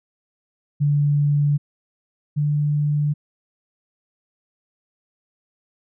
sine tone pair in turn, 145.3 / 147.58 Hz, D3 / D3, -18 / +9 cents, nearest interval unison, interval 27 cents, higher second, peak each -15 / -17 dBFS, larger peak first, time 0.8-1.58 / 2.36-3.14 s, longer neither, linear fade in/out 20 ms, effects none

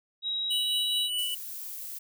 sine tone with pitch glide, 3832 to 3883 Hz, A#7 to B7, +47 to -30 cents, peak -28 dBFS, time 0.22-1.1 s, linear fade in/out 50 ms, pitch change +23 cents, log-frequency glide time 0.39-0.92 s
square tone with tremolo, 2960 Hz, F#7, in tune, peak -27 dBFS, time 0.5-1.35 s, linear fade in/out 10 ms, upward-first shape triangle, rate 4.7 Hz, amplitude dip 40%
violet noise, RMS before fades -39 dBFS, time 1.18-1.99 s, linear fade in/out 10 ms
effects none

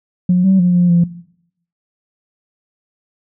sine tone with pitch steps, 180 / 191 / 178.1 / 176.4 / 172.1 Hz, F#3 / G3 / F3 / F3 / F3, -47 / -45 / +34 / +18 / -25 cents, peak -7 dBFS, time 0.29-1.04 s, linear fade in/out 5 ms, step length 150 ms, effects noise-tail reverb RT60 0.7 s tail -18 dB re dry + tanh soft clip ceiling -4 dBFS

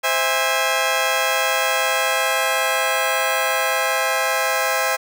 15% pulse chord, C augmented, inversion none, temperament just, 523.3 / 654.1 / 817.6 Hz, C5 / E5 / G#5, 0 / -14 / -27 cents, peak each -16 dBFS, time 0.03-4.97 s, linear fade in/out 20 ms, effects none

